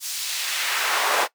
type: noise with high-pass filter sweep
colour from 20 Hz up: brown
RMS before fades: -24 dBFS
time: 0-1.28 s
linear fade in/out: 50 ms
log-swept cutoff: 6500 to 660 Hz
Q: 0.93
effects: noise-tail reverb RT60 0.1 s tail -19 dB re dry + high-pass 400 Hz 12 dB/octave